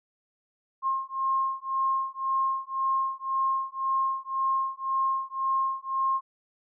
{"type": "beating tone pair", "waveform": "sine", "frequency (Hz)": [1067, 1068.9], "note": ["C6", "C6"], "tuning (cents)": [34, 37], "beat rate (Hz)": 1.9, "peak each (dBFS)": -28, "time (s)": [0.82, 6.21], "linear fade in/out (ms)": 50, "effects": []}